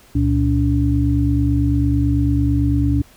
sine tone cluster, 68.6 / 117.6 / 286 Hz, C#2 / A#2 / D4, -17 / +16 / -46 cents, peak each -18 dBFS, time 0.15-3.02 s, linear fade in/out 5 ms, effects pink hiss -49 dBFS RMS until 3.16 s

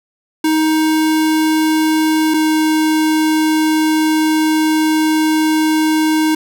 square tone pair in turn, 313.9 / 312.6 Hz, D#4 / D#4, +15 / +8 cents, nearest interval unison, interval 7 cents, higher first, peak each -12 dBFS, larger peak neither, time 0.44-2.34 / 2.34-6.35 s, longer second, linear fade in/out 5 ms, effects none

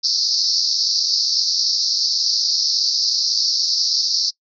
pink band-pass noise, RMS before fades -19 dBFS, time 0.03-4.31 s, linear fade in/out 20 ms, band 4300 to 5600 Hz, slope 96 dB/octave, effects noise-tail reverb RT60 0.1 s tail -24 dB re dry

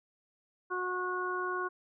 harmonic tone, 364.6 Hz, F#4, 25 cents flat, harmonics 1 / 2 / 3 / 4, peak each -36 / -45 / -35 / -37 dBFS, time 0.7-1.69 s, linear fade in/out 20 ms, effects none

